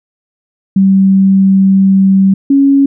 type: tone pair in turn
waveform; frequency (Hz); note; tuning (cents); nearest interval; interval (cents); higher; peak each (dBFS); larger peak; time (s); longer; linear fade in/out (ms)
sine; 193 / 276.8; G3 / C#4; -27 / -2; tritone; 625; second; -4; neither; 0.76-2.34 / 2.5-2.86; first; 5
effects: none